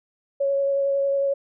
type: tone with vibrato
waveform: sine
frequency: 554.4 Hz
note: C#5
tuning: in tune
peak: -19 dBFS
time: 0.4-1.34 s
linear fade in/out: 10 ms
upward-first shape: sine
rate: 11 Hz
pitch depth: 11 cents each way
effects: none